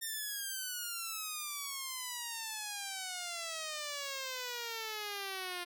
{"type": "exponential sweep", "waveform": "5% pulse", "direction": "down", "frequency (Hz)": [1823, 349.2], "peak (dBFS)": -27, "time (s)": [0.01, 5.65], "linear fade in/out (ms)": 20, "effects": []}